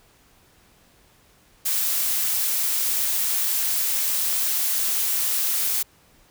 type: noise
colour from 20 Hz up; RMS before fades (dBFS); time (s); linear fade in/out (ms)
blue; -23; 1.65-5.83; 10
effects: pink hiss -57 dBFS RMS until 6.3 s